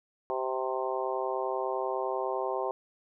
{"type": "harmonic tone with a mistuned harmonic", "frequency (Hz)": 130, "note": "C3", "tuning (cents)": -11, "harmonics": [3, 4, 5, 6, 7, 8], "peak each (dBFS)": [-34, -35, -36, -37, -37, -38], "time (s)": [0.3, 2.71], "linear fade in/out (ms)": 0, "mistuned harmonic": 8, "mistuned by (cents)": 22, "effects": []}